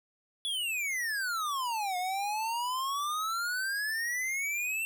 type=exponential two-way sweep; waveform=square; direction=down then up; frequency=3453 to 715 to 2713 Hz; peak=-31 dBFS; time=0.45-4.85 s; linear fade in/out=0 ms; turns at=1.97 s; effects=none